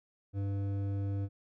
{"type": "tone with hard clipping", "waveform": "sine", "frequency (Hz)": 99.3, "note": "G2", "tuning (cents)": 23, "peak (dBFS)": -33, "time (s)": [0.33, 1.29], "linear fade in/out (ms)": 50, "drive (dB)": 10, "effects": []}